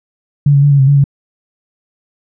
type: tone with pitch steps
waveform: sine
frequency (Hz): 143.6 / 140.3 / 144.2 / 140.7 / 133.7 / 142.4 / 139.8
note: D3 / C#3 / D3 / C#3 / C3 / C#3 / C#3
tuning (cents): -39 / +21 / -31 / +26 / +38 / +47 / +15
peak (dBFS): -5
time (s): 0.46-1.041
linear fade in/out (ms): 5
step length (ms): 83
effects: none